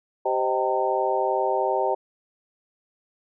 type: harmonic tone with a mistuned harmonic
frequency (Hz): 130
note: C3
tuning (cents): -11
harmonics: 3 / 4 / 5 / 6 / 7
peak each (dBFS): -27 / -27 / -27 / -27 / -27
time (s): 0.25-1.95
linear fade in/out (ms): 10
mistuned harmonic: 5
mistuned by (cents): -74
effects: none